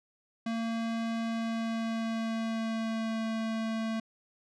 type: tone with pitch glide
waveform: square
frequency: 227.9 to 223.2 Hz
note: A#3 to A3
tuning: -39 to +25 cents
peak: -31 dBFS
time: 0.46-4 s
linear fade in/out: 5 ms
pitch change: -36 cents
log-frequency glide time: 1.22-3.25 s
effects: low-pass 5000 Hz 12 dB/octave